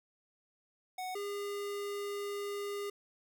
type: tone pair in turn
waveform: square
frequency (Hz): 740 / 405.8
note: F#5 / G#4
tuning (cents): 0 / -40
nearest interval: minor seventh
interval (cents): 1040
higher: first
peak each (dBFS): -38 / -37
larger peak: second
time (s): 0.98-1.15 / 1.15-2.9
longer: second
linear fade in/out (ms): 5
effects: none